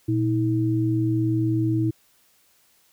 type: tone pair together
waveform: sine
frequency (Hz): 118.3 / 320.8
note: A#2 / E4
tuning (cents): +26 / -47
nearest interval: octave + perfect fourth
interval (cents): 1727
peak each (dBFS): -22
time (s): 0.08-1.91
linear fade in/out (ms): 10
effects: white hiss -61 dBFS RMS until 2.92 s